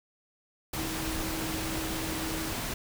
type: tone in noise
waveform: sine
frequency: 320 Hz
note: D#4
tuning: 49 cents sharp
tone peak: -36 dBFS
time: 0.77-2.52 s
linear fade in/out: 5 ms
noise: pink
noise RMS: -34 dBFS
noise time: 0.73-2.74 s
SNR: -5 dB
effects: none